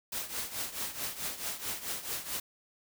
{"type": "noise with tremolo", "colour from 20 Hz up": "white", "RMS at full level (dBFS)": -34, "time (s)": [0.12, 2.4], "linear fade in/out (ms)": 5, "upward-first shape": "triangle", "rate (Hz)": 4.6, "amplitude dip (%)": 80, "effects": []}